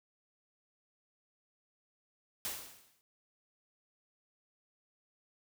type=noise with exponential decay; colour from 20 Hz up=white; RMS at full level=-36 dBFS; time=2.45-3.01 s; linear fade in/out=0 ms; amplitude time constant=120 ms; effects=none